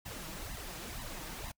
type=noise with flanger; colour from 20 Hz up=pink; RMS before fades=-43 dBFS; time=0.05-1.52 s; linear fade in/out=10 ms; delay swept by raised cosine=1 to 6.4 ms; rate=2.1 Hz; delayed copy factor=+1; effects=noise-tail reverb RT60 0.1 s tail -26 dB re dry